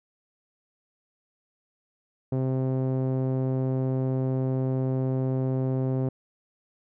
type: tone with low-pass filter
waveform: sawtooth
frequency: 130.81 Hz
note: C3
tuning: in tune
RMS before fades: -26 dBFS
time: 2.32-6.09 s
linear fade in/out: 5 ms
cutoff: 510 Hz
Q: 1.1
effects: none